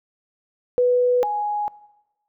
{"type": "tone pair in turn", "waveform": "sine", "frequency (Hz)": [493.9, 832.3], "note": ["B4", "G#5"], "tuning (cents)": [0, 4], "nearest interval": "major sixth", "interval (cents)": 904, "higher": "second", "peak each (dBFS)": [-14, -21], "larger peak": "first", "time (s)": [[0.78, 1.23], [1.23, 1.68]], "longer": "neither", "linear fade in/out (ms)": 0, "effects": ["noise-tail reverb RT60 1.0 s tail -20 dB re dry"]}